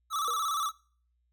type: tone with vibrato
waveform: square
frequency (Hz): 1229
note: D#6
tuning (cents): -22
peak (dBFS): -29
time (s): 0.1-0.72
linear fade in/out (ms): 50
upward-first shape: square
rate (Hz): 17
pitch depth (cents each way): 92
type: tone with exponential decay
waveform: sine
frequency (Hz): 478.6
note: A#4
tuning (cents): +46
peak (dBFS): -36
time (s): 0.28-0.43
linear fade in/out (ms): 1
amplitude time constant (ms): 32
effects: noise-tail reverb RT60 0.5 s tail -24 dB re dry + added 60 Hz sine -70 dBFS peak until 1.32 s